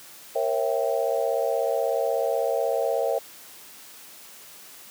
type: chord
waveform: sine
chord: A# diminished seventh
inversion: none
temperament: equal with one note detuned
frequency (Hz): 466.2 / 542.6 / 659.3 / 784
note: A#4 / C#5 / E5 / G5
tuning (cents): 0 / -37 / 0 / 0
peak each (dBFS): -27 / -26 / -27 / -31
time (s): 0.35-3.19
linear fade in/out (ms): 10
effects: white hiss -46 dBFS RMS until 4.9 s + high-pass 150 Hz 12 dB/octave